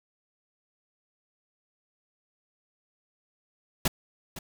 pink noise with echo, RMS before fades -24 dBFS, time 3.85-3.88 s, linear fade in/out 5 ms, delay 510 ms, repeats 1, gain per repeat -15 dB, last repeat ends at 4.39 s, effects none

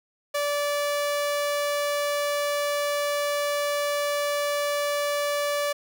sawtooth tone, 580 Hz, D5, 22 cents flat, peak -20 dBFS, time 0.34-5.73 s, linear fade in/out 10 ms, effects none

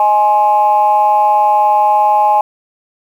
sine tone with amplitude modulation, 838 Hz, G#5, 15 cents sharp, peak -3 dBFS, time 0-2.41 s, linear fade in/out 2 ms, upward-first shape sine, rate 217 Hz, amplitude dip 80%, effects tanh soft clip ceiling 0 dBFS + 7-bit

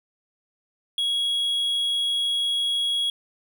triangle tone, 3322 Hz, G#7, in tune, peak -20 dBFS, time 0.98-3.1 s, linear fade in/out 2 ms, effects none

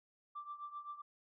sine tone with tremolo, 1174.7 Hz, D6, in tune, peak -40 dBFS, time 0.35-1.02 s, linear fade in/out 10 ms, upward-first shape triangle, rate 7.7 Hz, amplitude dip 85%, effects tanh soft clip ceiling -37 dBFS

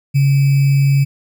sine tone with sample-and-hold, 138.59 Hz, C#3, in tune, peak -9 dBFS, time 0.14-1.05 s, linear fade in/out 20 ms, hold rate 2450 Hz, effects none

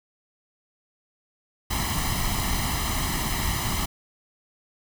pink noise with comb filter, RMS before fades -26 dBFS, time 1.7-3.86 s, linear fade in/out 10 ms, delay 0.99 ms, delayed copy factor +0.75, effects none

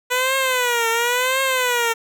10% pulse tone with vibrato, 493.9 Hz, B4, in tune, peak -9 dBFS, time 0.1-1.94 s, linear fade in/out 20 ms, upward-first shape triangle, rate 0.95 Hz, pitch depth 150 cents each way, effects none

